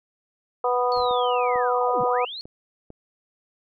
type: harmonic tone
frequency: 246.9 Hz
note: B3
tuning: in tune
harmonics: 2 / 3 / 4 / 5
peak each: -23 / -25 / -26 / -27 dBFS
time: 0.64-2.25 s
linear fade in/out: 5 ms
type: linear two-way sweep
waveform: sine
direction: down then up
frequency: 4442 to 115.9 to 4442 Hz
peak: -32 dBFS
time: 0.92-2.41 s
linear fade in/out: 0 ms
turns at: 2.02 s
type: noise with exponential decay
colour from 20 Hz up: brown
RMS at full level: -37 dBFS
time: 0.96-1.23 s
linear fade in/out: 1 ms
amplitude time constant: 58 ms
type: click train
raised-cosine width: 2 ms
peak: -28 dBFS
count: 5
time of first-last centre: 1.11-2.904 s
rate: 2.23 Hz
effects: none